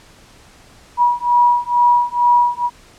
sine beating tone pair, 965 / 967.2 Hz, B5 / B5, -40 / -36 cents, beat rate 2.2 Hz, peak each -14 dBFS, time 0.97-2.7 s, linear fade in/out 50 ms, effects pink hiss -46 dBFS RMS until 2.98 s + low-pass 9000 Hz 12 dB/octave

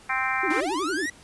harmonic tone, 261.6 Hz, C4, in tune, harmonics 3 / 4 / 5 / 6 / 7 / 8 / 9, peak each -31 / -31 / -31 / -31 / -31 / -31 / -31 dBFS, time 0.09-0.61 s, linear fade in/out 10 ms
sine tone with vibrato, 340.3 Hz, F4, 45 cents flat, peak -27 dBFS, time 0.43-1.06 s, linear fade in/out 5 ms, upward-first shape sine, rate 11 Hz, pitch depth 260 cents each way
45% pulse linear sweep, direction up, 256.6 to 1975.5 Hz, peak -27 dBFS, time 0.5-1.1 s, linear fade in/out 5 ms
effects pink hiss -51 dBFS RMS until 1.23 s + resampled to 24000 Hz

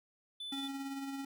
triangle tone, 3500 Hz, A7, 10 cents flat, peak -39 dBFS, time 0.4-0.68 s, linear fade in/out 5 ms
square tone with tremolo, 274 Hz, C#4, 20 cents flat, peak -38 dBFS, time 0.52-1.25 s, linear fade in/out 5 ms, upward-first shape sine, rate 18 Hz, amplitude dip 35%
effects none

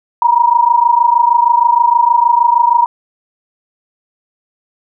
sine tone pair together, 938.6 / 965 Hz, A#5 / B5, +12 / -40 cents, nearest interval unison, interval 48 cents, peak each -10 dBFS, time 0.22-2.86 s, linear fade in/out 2 ms, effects none

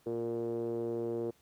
5% pulse tone with low-pass filter, 116.54 Hz, A#2, in tune, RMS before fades -35 dBFS, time 0.06-1.31 s, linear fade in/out 10 ms, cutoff 410 Hz, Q 7.5, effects pink hiss -67 dBFS RMS until 1.41 s + high-pass 60 Hz 12 dB/octave

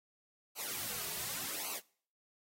white noise with flanger, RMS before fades -40 dBFS, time 0.55-1.81 s, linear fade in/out 50 ms, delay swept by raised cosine 0.56 to 3.86 ms, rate 0.88 Hz, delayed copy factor -1, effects noise-tail reverb RT60 0.5 s tail -23 dB re dry + AAC 48 kbps

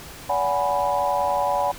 sine chord, G# half-diminished seventh, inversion second, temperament equal with one note detuned, 573.9 / 740 / 830.6 / 987.8 Hz, D5 / F#5 / G#5 / B5, -40 / 0 / 0 / 0 cents, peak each -25 dBFS, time 0.29-1.72 s, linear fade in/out 10 ms, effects pink hiss -40 dBFS RMS until 1.78 s

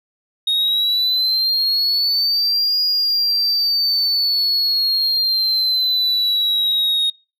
sine exponential two-way sweep, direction up then down, 3729 to 4876 to 3729 Hz, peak -12 dBFS, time 0.47-7.1 s, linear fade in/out 5 ms, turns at 2.82 s, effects noise-tail reverb RT60 0.3 s tail -26 dB re dry + tanh soft clip ceiling -14 dBFS

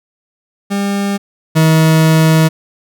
40% pulse tone pair in turn, 200 / 159.34 Hz, G3 / D#3, +35 / +42 cents, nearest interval major third, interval 393 cents, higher first, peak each -13 / -6 dBFS, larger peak second, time 0.7-1.18 / 1.55-2.49 s, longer second, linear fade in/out 20 ms, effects none

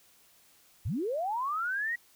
sine linear sweep, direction up, 67.2 to 1936 Hz, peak -29 dBFS, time 0.85-1.96 s, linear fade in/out 10 ms, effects white hiss -62 dBFS RMS until 2.15 s

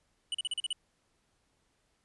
square tone bursts, 2960 Hz, F#7, in tune, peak -31 dBFS, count 7, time 0.32-0.729 s, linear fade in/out 2 ms, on 25 ms, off 39 ms, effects pink hiss -74 dBFS RMS until 2.04 s + resampled to 24000 Hz

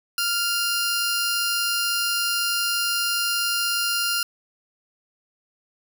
15% pulse tone pair together, 1396.9 / 4978 Hz, F6 / D#8, 0 / 0 cents, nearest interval octave + minor seventh, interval 2200 cents, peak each -16 / -21 dBFS, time 0.18-4.23 s, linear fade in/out 2 ms, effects none

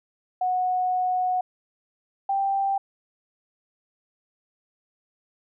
sine tone pair in turn, 734 / 785.7 Hz, F#5 / G5, -14 / +4 cents, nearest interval minor second, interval 118 cents, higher second, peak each -21 / -21 dBFS, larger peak neither, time 0.41-1.41 / 2.29-2.78 s, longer first, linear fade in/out 5 ms, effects none

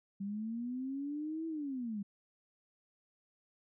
sine linear two-way sweep, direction up then down, 194.2 to 328.4 to 194.2 Hz, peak -36 dBFS, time 0.2-2.03 s, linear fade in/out 10 ms, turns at 1.47 s, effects none

